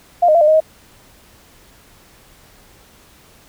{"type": "tone with pitch steps", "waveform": "sine", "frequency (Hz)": [701, 617, 680, 604, 625, 631], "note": ["F5", "D#5", "F5", "D5", "D#5", "D#5"], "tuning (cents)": [6, -15, -46, 48, 8, 24], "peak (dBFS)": -8, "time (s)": [0.22, 0.604], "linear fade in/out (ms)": 10, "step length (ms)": 64, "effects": ["pink hiss -48 dBFS RMS until 3.48 s"]}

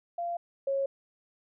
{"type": "tone pair in turn", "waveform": "sine", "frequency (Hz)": [690, 547.7], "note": ["F5", "C#5"], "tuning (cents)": [-21, -21], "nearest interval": "major third", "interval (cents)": 400, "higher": "first", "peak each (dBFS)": [-30, -26], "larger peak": "second", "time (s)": [[0.18, 0.37], [0.67, 0.86]], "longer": "neither", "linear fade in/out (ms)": 5, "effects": []}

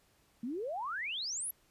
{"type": "exponential sweep", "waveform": "sine", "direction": "up", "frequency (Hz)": [220, 11890], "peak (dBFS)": -35, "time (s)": [0.43, 1.51], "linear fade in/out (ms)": 5, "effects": ["pink hiss -69 dBFS RMS until 1.7 s", "resampled to 32000 Hz"]}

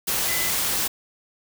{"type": "tone in noise", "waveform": "sine", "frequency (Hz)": 2017, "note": "B6", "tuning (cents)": 36, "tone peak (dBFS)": -29, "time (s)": [0.28, 0.5], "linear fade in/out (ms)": 10, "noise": "white", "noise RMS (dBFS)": -24, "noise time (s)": [0.07, 0.88], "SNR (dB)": -8, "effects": []}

